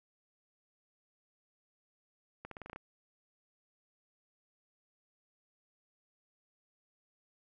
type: accelerating click train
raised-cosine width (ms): 0.5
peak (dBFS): -29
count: 8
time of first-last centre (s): 2.45-2.76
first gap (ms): 63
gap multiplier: 0.88
effects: none